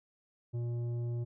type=tone with tanh clipping; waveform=sine; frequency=119.1 Hz; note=A#2; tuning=38 cents sharp; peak=-34 dBFS; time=0.53-1.25 s; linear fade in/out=20 ms; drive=9 dB; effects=none